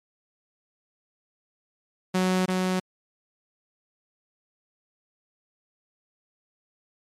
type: tone with echo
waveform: sawtooth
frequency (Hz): 185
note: F#3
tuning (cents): 0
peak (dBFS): -17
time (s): 2.14-2.46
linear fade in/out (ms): 10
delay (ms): 340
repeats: 1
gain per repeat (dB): -2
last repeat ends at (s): 2.8
effects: low-pass 10000 Hz 12 dB/octave + MP3 96 kbps